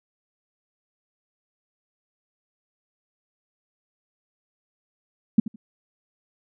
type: tone with echo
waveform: sine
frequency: 219 Hz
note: A3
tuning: 8 cents flat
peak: -10 dBFS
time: 5.38-5.4 s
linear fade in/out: 5 ms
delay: 80 ms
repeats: 2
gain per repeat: -15 dB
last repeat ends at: 5.56 s
effects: none